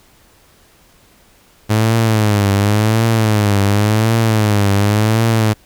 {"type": "tone with vibrato", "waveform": "sawtooth", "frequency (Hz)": 106.5, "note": "G#2", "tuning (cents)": 44, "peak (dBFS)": -7, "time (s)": [1.69, 5.54], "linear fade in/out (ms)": 20, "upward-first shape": "triangle", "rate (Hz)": 0.91, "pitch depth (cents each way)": 130, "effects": ["pink hiss -50 dBFS RMS until 5.65 s"]}